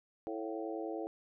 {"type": "harmonic tone with a mistuned harmonic", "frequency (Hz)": 110, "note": "A2", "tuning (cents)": 0, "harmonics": [3, 4, 5, 6, 7], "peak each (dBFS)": [-40, -42, -44, -46, -47], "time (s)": [0.27, 1.07], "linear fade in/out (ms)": 0, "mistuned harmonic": 6, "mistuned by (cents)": 74, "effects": []}